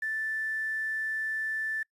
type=tone with quantisation; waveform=sine; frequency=1760 Hz; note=A6; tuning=in tune; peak=-29 dBFS; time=0.02-1.83 s; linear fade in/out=5 ms; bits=9; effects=noise-tail reverb RT60 0.1 s tail -25 dB re dry + resampled to 32000 Hz